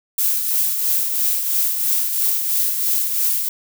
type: noise with tremolo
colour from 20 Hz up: violet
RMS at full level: -17 dBFS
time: 0.18-3.49 s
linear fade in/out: 5 ms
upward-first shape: triangle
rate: 3 Hz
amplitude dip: 50%
effects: none